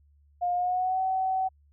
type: tone with pitch glide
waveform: sine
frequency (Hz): 710 to 756.6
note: F5 to F#5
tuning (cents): +28 to +38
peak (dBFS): -24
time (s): 0.41-1.49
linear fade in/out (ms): 20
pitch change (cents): +110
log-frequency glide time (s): 0.54-1.01
effects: added 72 Hz sine -58 dBFS peak until 1.72 s